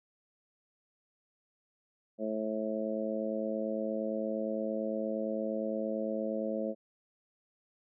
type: harmonic tone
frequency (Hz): 108.7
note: A2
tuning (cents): -21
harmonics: 2 / 3 / 4 / 5 / 6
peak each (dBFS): -36 / -40 / -41 / -35 / -40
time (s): 2.18-6.75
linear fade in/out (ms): 50
effects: none